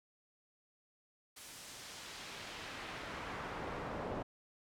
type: noise with band-pass filter sweep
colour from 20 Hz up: brown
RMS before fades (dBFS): -45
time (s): 1.36-4.23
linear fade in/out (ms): 10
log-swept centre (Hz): 10000 to 660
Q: 0.74
effects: none